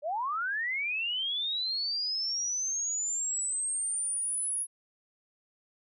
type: linear sweep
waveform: sine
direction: up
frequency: 554.4 to 10560 Hz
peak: -29 dBFS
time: 0.02-4.67 s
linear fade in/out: 50 ms
effects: none